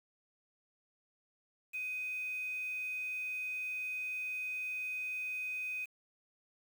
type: tone with quantisation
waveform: sine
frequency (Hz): 2507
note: D#7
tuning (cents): +12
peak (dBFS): -36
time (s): 1.73-5.86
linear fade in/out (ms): 20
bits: 9
effects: none